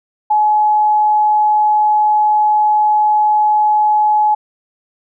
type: tone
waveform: sine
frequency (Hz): 848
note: G#5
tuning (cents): +36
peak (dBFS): -9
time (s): 0.3-4.35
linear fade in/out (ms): 10
effects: none